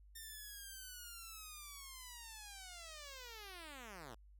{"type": "linear sweep", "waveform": "5% pulse", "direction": "down", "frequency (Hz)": [1818, 103.83], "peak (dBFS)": -39, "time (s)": [0.15, 4.15], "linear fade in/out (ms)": 10, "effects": ["added 50 Hz sine -59 dBFS peak until 4.39 s"]}